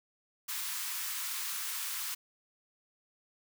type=high-pass noise; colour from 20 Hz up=white; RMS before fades=-37 dBFS; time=0.48-2.15 s; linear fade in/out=10 ms; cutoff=950 Hz; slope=48 dB/octave; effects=none